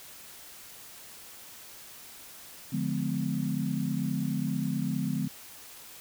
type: chord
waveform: sine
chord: D diminished seventh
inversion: none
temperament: just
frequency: 146.83 / 176.2 / 211.4 / 253.7 Hz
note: D3 / F3 / Ab3 / Cb4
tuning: 0 / +16 / +31 / +47 cents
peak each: -33 dBFS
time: 2.72-5.28 s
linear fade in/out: 10 ms
effects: white hiss -48 dBFS RMS until 6 s